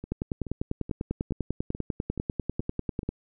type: two click trains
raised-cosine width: 3 ms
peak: -24 / -15 dBFS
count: 8 / 31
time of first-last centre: 0.04-3.031 / 0.12-3.09 s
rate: 2.34 / 10.1 Hz
effects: none